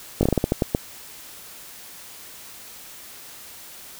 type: slowing click train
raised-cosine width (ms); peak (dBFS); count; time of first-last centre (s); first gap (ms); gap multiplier
2; -5; 10; 0.21-0.749; 20; 1.26
effects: white hiss -42 dBFS RMS until 3.99 s